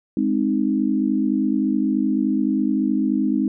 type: chord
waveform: sine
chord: Ab major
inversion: none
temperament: equal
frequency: 207.7 / 261.6 / 311.1 Hz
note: Ab3 / C4 / Eb4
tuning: 0 / 0 / 0 cents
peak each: -22 / -21 / -22 dBFS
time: 0.17-3.48 s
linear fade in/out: 2 ms
effects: none